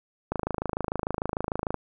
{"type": "click train", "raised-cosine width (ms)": 1, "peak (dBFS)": -13, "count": 39, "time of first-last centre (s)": [0.32, 1.743], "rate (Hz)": 26.7, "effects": []}